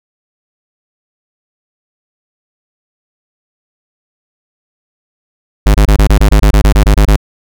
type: tone bursts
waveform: square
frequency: 51.4 Hz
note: G#1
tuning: 17 cents flat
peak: -4 dBFS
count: 14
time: 5.66-7.162 s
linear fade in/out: 5 ms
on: 85 ms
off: 24 ms
effects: none